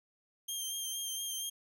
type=tone with vibrato; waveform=15% pulse; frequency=3180 Hz; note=G7; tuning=24 cents sharp; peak=-29 dBFS; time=0.48-1.5 s; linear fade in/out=10 ms; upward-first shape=sine; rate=4.3 Hz; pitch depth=25 cents each way; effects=none